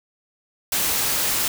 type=noise; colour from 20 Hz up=white; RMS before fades=-22 dBFS; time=0.72-1.48 s; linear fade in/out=2 ms; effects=none